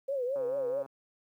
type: tone with vibrato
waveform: sine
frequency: 523.3 Hz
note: C5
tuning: in tune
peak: -29 dBFS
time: 0.08-0.83 s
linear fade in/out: 10 ms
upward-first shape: triangle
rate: 4.6 Hz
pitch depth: 160 cents each way
type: click train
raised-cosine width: 1 ms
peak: -33 dBFS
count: 69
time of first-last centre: 0.36-0.86 s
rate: 136 Hz
effects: high-pass 200 Hz 12 dB/octave + 11-bit